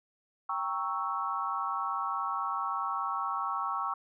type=chord; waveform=sine; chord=G diminished seventh; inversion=none; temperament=equal with one note detuned; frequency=787.6 / 932.3 / 1108.7 / 1318.5 Hz; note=G5 / Bb5 / Db6 / Fb6; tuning=+8 / 0 / 0 / 0 cents; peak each=-38 / -38 / -33 / -35 dBFS; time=0.49-3.94 s; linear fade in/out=5 ms; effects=none